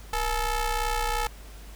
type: ring-modulated tone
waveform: sawtooth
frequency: 441.5 Hz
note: A4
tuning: 6 cents sharp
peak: -18 dBFS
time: 0.13-1.27 s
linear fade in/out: 2 ms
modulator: 410 Hz
effects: added 50 Hz sine -42 dBFS peak until 1.75 s + pink hiss -50 dBFS RMS until 1.75 s